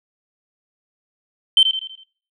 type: tone with echo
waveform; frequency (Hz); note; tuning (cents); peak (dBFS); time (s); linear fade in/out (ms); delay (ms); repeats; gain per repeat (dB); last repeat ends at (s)
sine; 3100; G7; -20; -7; 1.57-1.63; 2; 81; 5; -7; 2.035
effects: noise-tail reverb RT60 0.5 s tail -23 dB re dry + tanh soft clip ceiling -4 dBFS